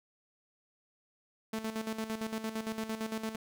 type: tone with tremolo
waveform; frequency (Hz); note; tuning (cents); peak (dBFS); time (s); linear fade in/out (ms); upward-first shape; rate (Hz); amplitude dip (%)
sawtooth; 220.8; A3; +6; -29; 1.53-3.36; 5; square; 8.8; 65
effects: none